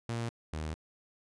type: tone pair in turn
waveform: sawtooth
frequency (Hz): 116.54 / 77.78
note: A#2 / D#2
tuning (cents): 0 / 0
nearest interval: perfect fifth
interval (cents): 700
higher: first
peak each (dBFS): -29 / -31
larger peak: first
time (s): 0.09-0.29 / 0.53-0.74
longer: second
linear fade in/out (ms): 0
effects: resampled to 22050 Hz